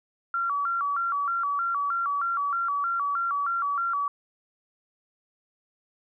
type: tone with vibrato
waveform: sine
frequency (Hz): 1252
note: D#6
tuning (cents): +10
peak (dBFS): -24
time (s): 0.34-4.08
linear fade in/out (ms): 2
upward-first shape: square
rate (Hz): 3.2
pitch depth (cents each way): 160
effects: none